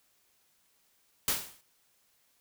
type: noise with exponential decay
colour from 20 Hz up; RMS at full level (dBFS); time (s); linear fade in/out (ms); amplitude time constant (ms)
white; -25; 1.28-1.61; 1; 71
effects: white hiss -70 dBFS RMS until 2.4 s